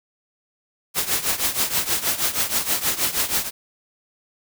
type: noise with tremolo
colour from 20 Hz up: white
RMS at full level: -19 dBFS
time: 0.94-3.51 s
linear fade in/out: 50 ms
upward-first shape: triangle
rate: 6.3 Hz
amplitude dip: 85%
effects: none